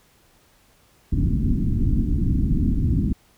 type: low-pass noise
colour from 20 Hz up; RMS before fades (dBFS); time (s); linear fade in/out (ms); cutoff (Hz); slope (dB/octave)
pink; -20; 1.12-3.13; 10; 300; 48
effects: pink hiss -58 dBFS RMS until 3.37 s